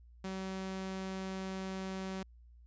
sawtooth tone, 190 Hz, F#3, 46 cents sharp, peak -34 dBFS, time 0.24-2.23 s, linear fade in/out 5 ms, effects added 59 Hz sine -55 dBFS peak until 2.66 s + resampled to 16000 Hz

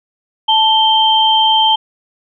sine tone pair together, 880 / 3138 Hz, A5 / G7, 0 / +1 cents, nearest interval octave + minor seventh, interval 2201 cents, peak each -11 dBFS, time 0.48-1.76 s, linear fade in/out 10 ms, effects none

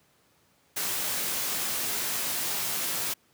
white noise with comb filter, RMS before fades -30 dBFS, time 0.76-3.14 s, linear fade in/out 10 ms, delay 17 ms, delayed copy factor +0.55, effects pink hiss -65 dBFS RMS until 3.33 s + high-pass 100 Hz 12 dB/octave

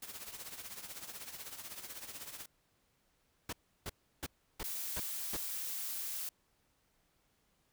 white noise with tremolo, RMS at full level -44 dBFS, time 0.02-2.46 s, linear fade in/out 5 ms, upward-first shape triangle, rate 16 Hz, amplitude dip 75%
pink noise bursts, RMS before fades -40 dBFS, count 6, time 3.49-5.368 s, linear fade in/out 5 ms, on 38 ms, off 330 ms
blue noise, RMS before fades -40 dBFS, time 4.64-6.29 s, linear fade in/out 2 ms
effects pink hiss -75 dBFS RMS until 7.72 s

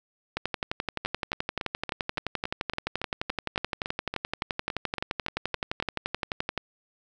two click trains, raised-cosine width 0.3 ms, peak -12 / -15 dBFS, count 73 / 18, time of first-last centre 0.37-6.577 / 1.05-5.825 s, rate 11.6 / 3.56 Hz, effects none

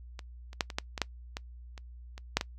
clicks, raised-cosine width 0.2 ms, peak -24 / -30 / -9 / -22 / -12 / -18 / -9 / -18 / -28 / -27 / -7 / -14 dBFS, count 12, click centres 0.192 / 0.531 / 0.608 / 0.702 / 0.785 / 0.978 / 1.017 / 1.369 / 1.778 / 2.179 / 2.37 / 2.411 s, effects noise-tail reverb RT60 0.1 s tail -24 dB re dry + added 60 Hz sine -45 dBFS peak until 2.58 s

